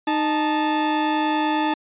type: tone pair together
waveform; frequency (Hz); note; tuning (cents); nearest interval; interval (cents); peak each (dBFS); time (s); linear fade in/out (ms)
40% pulse; 308 / 874; D#4 / A5; -17 / -12; octave + tritone; 1805; -21; 0.07-1.74; 5
effects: resampled to 8000 Hz